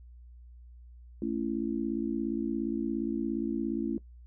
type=chord; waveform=sine; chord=A major; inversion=none; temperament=equal with one note detuned; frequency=220 / 277.2 / 334.4 Hz; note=A3 / C#4 / E4; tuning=0 / 0 / +25 cents; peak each=-33 dBFS; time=1.22-3.98 s; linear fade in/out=2 ms; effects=noise-tail reverb RT60 0.1 s tail -19 dB re dry + added 60 Hz sine -48 dBFS peak until 4.26 s